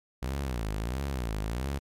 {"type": "tone with vibrato", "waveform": "sawtooth", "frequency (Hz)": 60.2, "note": "B1", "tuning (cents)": -44, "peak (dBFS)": -26, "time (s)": [0.22, 1.79], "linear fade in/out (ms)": 10, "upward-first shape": "sine", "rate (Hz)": 1.5, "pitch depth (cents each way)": 260, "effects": ["MP3 96 kbps"]}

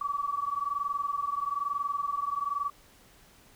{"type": "tone pair together", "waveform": "sine", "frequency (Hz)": [1132, 1153.1], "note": ["C#6", "D6"], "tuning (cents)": [36, -32], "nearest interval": "unison", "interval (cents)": 32, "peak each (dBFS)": [-32, -31], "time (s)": [0.01, 2.7], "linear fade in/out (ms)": 5, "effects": ["pink hiss -58 dBFS RMS until 3.55 s"]}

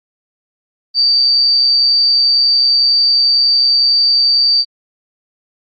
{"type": "tone with amplitude modulation", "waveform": "sine", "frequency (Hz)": 4629, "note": "D8", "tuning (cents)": -26, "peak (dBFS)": -7, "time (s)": [0.94, 4.65], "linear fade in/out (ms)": 50, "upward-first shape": "sine", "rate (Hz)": 131, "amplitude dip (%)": 30, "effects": ["Opus 32 kbps"]}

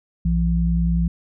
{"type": "tone pair together", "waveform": "sine", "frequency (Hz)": [60.14, 170.1], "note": ["B1", "F3"], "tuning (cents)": [-45, -45], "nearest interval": "octave + tritone", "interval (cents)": 1800, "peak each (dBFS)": -19, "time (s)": [0.25, 1.08], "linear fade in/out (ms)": 5, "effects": []}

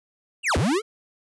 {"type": "linear two-way sweep", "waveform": "square", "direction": "down then up", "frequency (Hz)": [2960, 61, 464.8], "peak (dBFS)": -20, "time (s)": [0.43, 0.82], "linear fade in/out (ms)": 50, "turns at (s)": 0.57, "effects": ["resampled to 24000 Hz"]}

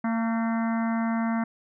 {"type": "harmonic tone with a mistuned harmonic", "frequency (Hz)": 227.7, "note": "A#3", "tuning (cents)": -40, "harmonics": [1, 3, 4, 5, 6, 7, 8, 9], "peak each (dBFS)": [-24, -34, -36, -38, -40, -41, -42, -43], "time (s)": [0.04, 1.44], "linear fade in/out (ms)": 5, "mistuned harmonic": 7, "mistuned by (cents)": -47, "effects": []}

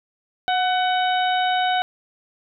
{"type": "harmonic tone with a mistuned harmonic", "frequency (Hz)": 750, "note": "F#5", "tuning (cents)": 23, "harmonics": [1, 2, 3, 4, 5], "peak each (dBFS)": [-19, -26, -32, -30, -30], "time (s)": [0.48, 1.82], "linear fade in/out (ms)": 0, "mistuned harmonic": 1, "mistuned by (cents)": -38, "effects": []}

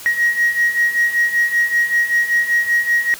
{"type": "beating tone pair", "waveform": "sine", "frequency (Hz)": [1888, 1893.2], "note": ["A#6", "A#6"], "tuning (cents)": [22, 26], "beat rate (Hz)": 5.2, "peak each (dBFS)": [-18, -14], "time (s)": [0.06, 3.14], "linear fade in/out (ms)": 0, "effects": ["tanh soft clip ceiling -8 dBFS", "white hiss -35 dBFS RMS until 3.19 s"]}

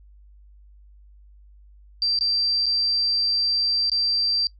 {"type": "tone with dropouts", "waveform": "sine", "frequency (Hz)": 4699, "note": "D8", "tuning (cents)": 0, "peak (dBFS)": -19, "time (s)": [2.02, 4.47], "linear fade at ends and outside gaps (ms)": 1, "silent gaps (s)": [[2.189, 2.209], [2.659, 2.664], [3.898, 3.917]], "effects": ["noise-tail reverb RT60 0.1 s tail -21 dB re dry", "added 50 Hz sine -47 dBFS peak until 4.59 s"]}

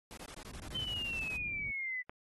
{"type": "noise bursts", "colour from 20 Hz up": "pink", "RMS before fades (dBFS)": -49, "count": 15, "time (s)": [0.11, 1.364], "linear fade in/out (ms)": 0, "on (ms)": 64, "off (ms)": 21}
{"type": "low-pass noise", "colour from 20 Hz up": "white", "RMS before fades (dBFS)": -48, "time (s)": [0.5, 1.72], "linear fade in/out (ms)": 20, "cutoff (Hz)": 150, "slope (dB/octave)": 12}
{"type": "exponential sweep", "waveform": "sine", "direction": "down", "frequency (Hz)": [3100, 1984], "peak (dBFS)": -35, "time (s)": [0.75, 2.02], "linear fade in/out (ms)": 5}
{"type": "click", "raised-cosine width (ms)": 0.5, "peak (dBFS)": -30, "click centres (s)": 2.095}
{"effects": ["AAC 32 kbps"]}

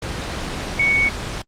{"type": "tone in noise", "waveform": "sine", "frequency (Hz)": 2227, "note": "C#7", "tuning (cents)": 7, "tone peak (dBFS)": -14, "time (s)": [0.79, 1.09], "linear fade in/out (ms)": 5, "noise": "pink", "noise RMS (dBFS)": -26, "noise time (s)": [0.02, 1.42], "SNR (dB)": 9, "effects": ["low-pass 6000 Hz 12 dB/octave", "Opus 24 kbps"]}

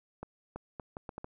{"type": "accelerating click train", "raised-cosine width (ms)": 1, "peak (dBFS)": -26, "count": 7, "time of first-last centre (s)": [0.23, 1.244], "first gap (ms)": 330, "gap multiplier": 0.72, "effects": []}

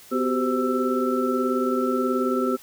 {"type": "tone cluster", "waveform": "sine", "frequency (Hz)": [252.7, 373.1, 391.6, 517, 1326], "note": ["B3", "F#4", "G4", "C5", "E6"], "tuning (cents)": [40, 14, -2, -21, 10], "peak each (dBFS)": [-24, -30, -26, -29, -28], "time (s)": [0.11, 2.57], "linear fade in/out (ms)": 20, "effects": ["white hiss -48 dBFS RMS until 2.62 s"]}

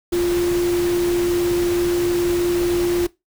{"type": "tone in noise", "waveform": "sine", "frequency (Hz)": 349.2, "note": "F4", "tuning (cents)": 0, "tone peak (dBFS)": -16, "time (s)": [0.12, 3.07], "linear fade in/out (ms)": 10, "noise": "pink", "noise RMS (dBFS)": -29, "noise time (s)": [0.12, 3.07], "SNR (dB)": 10, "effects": ["noise-tail reverb RT60 0.2 s tail -20 dB re dry"]}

